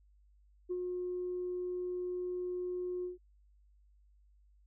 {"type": "tone with ADSR envelope", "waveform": "sine", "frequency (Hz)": 360.2, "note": "F#4", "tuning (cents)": -46, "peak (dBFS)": -31, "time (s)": [0.69, 3.18], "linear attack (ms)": 23, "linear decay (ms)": 50, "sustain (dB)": -3, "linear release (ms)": 140, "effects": ["tanh soft clip ceiling -29 dBFS", "added 50 Hz sine -62 dBFS peak until 4.66 s"]}